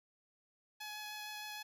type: tone with vibrato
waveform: 10% pulse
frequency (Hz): 845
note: G#5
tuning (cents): +30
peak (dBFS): -35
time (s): 0.8-1.63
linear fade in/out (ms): 10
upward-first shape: sine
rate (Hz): 6.5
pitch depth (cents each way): 10
effects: none